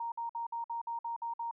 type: tone bursts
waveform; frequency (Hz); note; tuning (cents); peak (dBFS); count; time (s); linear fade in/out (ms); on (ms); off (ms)
sine; 931; A#5; -2; -34; 9; 0-1.512; 5; 120; 54
effects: none